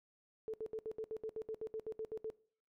sine tone bursts, 440 Hz, A4, in tune, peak -38 dBFS, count 15, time 0.48-2.301 s, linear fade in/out 0 ms, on 57 ms, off 69 ms, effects noise-tail reverb RT60 0.5 s tail -21 dB re dry

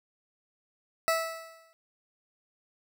20% pulse tone with exponential decay, 654 Hz, E5, 14 cents flat, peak -17 dBFS, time 1.08-1.73 s, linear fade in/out 0 ms, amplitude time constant 140 ms, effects none

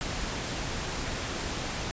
pink noise, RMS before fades -33 dBFS, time 0.01-1.91 s, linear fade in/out 0 ms, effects resampled to 16000 Hz

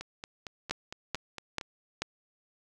two click trains, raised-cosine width 0.2 ms, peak -22 / -13 dBFS, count 8 / 4, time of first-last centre 0.01-1.612 / 0.71-2.02 s, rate 4.37 / 2.29 Hz, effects none

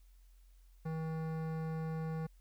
sine tone with hard clipping, 160 Hz, D#3, 49 cents sharp, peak -38 dBFS, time 0.85-2.27 s, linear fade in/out 10 ms, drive 16 dB, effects added 44 Hz sine -58 dBFS peak until 2.4 s + white hiss -75 dBFS RMS until 2.4 s

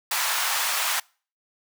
pink high-pass noise, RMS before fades -25 dBFS, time 0.11-1 s, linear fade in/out 5 ms, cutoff 860 Hz, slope 24 dB/octave, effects noise-tail reverb RT60 0.4 s tail -26 dB re dry

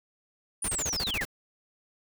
sine linear sweep, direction down, 9740 to 1500 Hz, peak -29 dBFS, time 0.62-1.24 s, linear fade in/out 5 ms
pink noise bursts, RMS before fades -34 dBFS, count 9, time 0.64-1.252 s, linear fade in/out 5 ms, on 44 ms, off 27 ms
effects none

